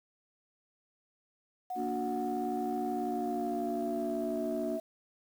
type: tone with pitch glide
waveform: sine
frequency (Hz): 733 to 649.3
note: F#5 to E5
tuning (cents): -16 to -26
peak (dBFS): -34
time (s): 1.7-4.8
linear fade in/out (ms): 5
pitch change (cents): -210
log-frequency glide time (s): 2.88-4.43
type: chord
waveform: sine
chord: Bb augmented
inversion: none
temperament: just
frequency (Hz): 233.1 / 291.4 / 364.2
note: Bb3 / D4 / F#4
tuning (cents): 0 / -13 / -27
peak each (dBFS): -36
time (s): 1.75-4.8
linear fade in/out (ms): 50
effects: tanh soft clip ceiling -24 dBFS + 9-bit